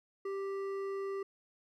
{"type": "tone with hard clipping", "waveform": "sine", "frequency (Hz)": 392, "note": "G4", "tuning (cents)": 0, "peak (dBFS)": -37, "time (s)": [0.25, 1.23], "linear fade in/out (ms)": 5, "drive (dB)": 9, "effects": []}